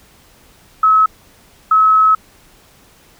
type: tone bursts at uneven times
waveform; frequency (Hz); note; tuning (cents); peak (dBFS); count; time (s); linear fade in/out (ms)
sine; 1288; E6; -41; -7; 2; 0.83-1.06 / 1.71-2.15; 5
effects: pink hiss -48 dBFS RMS until 3.19 s